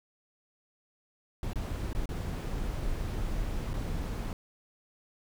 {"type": "noise with dropouts", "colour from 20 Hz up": "brown", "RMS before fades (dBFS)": -33, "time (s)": [1.43, 4.33], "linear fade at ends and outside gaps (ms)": 1, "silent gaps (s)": [[1.533, 1.557], [1.931, 1.949], [2.057, 2.09], [3.733, 3.739]], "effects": []}